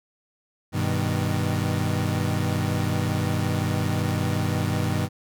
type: chord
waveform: 30% pulse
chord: G augmented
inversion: none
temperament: equal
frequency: 98 / 123.47 / 155.56 Hz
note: G2 / B2 / D#3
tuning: 0 / 0 / 0 cents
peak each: -23 / -25 / -25 dBFS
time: 0.72-5.09 s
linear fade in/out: 50 ms
effects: none